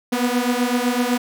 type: beating tone pair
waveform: sawtooth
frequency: 241.4 / 249.3 Hz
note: B3 / B3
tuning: -39 / +16 cents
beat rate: 7.9 Hz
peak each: -17 dBFS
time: 0.12-1.18 s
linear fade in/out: 10 ms
effects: none